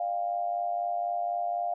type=tone with amplitude modulation; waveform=sine; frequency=700 Hz; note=F5; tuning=4 cents sharp; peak=-24 dBFS; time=0-1.74 s; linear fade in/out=5 ms; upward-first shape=sine; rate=104 Hz; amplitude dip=70%; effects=none